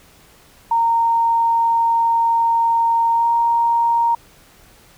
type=tone with pitch glide; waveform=sine; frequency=923 to 932.1 Hz; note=A#5 to A#5; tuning=-17 to 0 cents; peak=-13 dBFS; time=0.71-4.15 s; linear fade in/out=5 ms; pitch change=+17 cents; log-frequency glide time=3.12-3.27 s; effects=pink hiss -49 dBFS RMS until 4.97 s